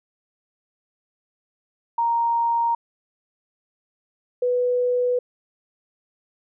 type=tone pair in turn; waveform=sine; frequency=932.3 / 493.9 Hz; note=A#5 / B4; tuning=0 / 0 cents; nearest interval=major seventh; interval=1100 cents; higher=first; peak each=-18 dBFS; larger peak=neither; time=1.98-2.75 / 4.42-5.19 s; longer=neither; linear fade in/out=5 ms; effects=none